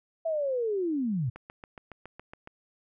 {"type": "linear sweep", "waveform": "sine", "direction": "down", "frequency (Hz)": [666, 110], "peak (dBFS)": -26, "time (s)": [0.25, 1.3], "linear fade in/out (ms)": 10}
{"type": "click train", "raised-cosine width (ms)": 0.5, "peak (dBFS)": -28, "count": 9, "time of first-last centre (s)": [1.36, 2.474], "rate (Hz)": 7.18}
{"effects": []}